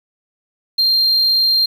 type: tone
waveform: sine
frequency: 4186 Hz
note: C8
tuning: in tune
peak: -9 dBFS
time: 0.78-1.66 s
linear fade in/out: 10 ms
effects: tanh soft clip ceiling -10 dBFS + 7-bit